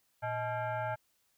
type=tone with frequency modulation; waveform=sine; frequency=116.3 Hz; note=A#2; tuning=4 cents flat; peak=-32 dBFS; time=0.22-0.96 s; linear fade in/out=20 ms; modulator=746 Hz; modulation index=1.7; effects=white hiss -74 dBFS RMS until 1.37 s